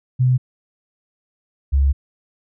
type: tone pair in turn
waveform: sine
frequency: 127.1 / 68.9 Hz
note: C3 / C#2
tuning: -50 / -10 cents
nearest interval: major seventh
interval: 1060 cents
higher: first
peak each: -12 dBFS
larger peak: neither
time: 0.19-0.38 / 1.72-1.93 s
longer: second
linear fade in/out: 20 ms
effects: none